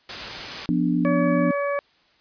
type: noise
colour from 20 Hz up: white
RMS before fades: -31 dBFS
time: 0.09-0.66 s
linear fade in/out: 2 ms
type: chord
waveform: sine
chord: B diminished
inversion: second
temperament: equal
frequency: 174.61 / 246.9 / 293.7 Hz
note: F3 / B3 / D4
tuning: 0 / 0 / 0 cents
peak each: -23 dBFS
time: 0.69-1.51 s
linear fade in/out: 0 ms
type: harmonic tone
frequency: 568 Hz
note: C#5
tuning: 42 cents sharp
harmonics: 1 / 2 / 3 / 4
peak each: -23 / -29 / -33 / -35 dBFS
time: 1.05-1.79 s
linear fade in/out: 0 ms
effects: white hiss -60 dBFS RMS until 2.2 s + resampled to 11025 Hz